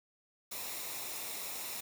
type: noise with comb filter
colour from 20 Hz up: white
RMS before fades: -41 dBFS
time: 0.51-1.81 s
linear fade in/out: 10 ms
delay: 0.64 ms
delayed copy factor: -0.5
effects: none